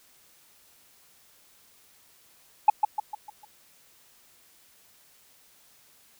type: tone with echo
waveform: sine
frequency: 845 Hz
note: G#5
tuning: 30 cents sharp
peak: -9 dBFS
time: 2.68-2.7 s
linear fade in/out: 5 ms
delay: 150 ms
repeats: 5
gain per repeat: -7 dB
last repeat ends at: 3.45 s
effects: tanh soft clip ceiling -9 dBFS + white hiss -59 dBFS RMS until 6.19 s